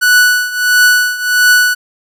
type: tone with tremolo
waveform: 45% pulse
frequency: 1480 Hz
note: F#6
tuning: in tune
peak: -4 dBFS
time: 0.01-1.75 s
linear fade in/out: 20 ms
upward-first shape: triangle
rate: 1.5 Hz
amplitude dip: 85%
effects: none